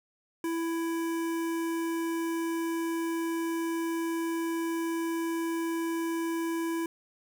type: tone with notch filter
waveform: square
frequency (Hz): 331.6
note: E4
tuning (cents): +10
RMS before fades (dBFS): -31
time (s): 0.44-6.86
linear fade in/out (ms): 2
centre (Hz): 4100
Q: 1.2
effects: none